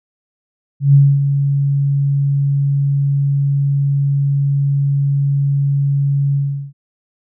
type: tone with ADSR envelope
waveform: sine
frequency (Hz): 140.2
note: C#3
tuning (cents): +20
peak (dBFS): -4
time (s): 0.8-6.73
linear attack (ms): 140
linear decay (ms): 250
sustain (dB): -8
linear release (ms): 380
effects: none